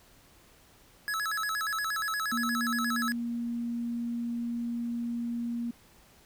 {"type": "tone with vibrato", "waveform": "square", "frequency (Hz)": 1480, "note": "F#6", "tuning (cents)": 0, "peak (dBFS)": -30, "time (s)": [1.08, 3.12], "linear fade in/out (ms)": 0, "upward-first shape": "square", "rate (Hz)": 8.5, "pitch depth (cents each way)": 220}
{"type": "tone", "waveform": "sine", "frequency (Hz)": 236, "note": "A#3", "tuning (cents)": 22, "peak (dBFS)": -30, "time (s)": [2.32, 5.71], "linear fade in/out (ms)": 5}
{"effects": ["pink hiss -59 dBFS RMS until 6.25 s"]}